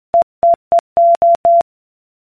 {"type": "tone bursts at uneven times", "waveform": "sine", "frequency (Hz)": 682, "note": "F5", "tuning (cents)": -41, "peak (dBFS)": -5, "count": 6, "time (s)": [[0.14, 0.22], [0.43, 0.54], [0.72, 0.79], [0.97, 1.15], [1.22, 1.35], [1.45, 1.61]], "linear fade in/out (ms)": 0, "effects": ["MP3 48 kbps"]}